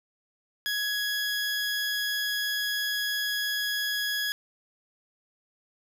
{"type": "tone", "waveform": "20% pulse", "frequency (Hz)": 1671, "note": "G#6", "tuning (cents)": 10, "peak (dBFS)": -22, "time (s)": [0.66, 4.32], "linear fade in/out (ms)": 0, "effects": []}